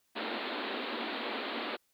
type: band-pass noise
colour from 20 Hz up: pink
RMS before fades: -37 dBFS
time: 0.15-1.77 s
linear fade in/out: 20 ms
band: 220 to 4300 Hz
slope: 96 dB/octave
effects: white hiss -74 dBFS RMS until 1.93 s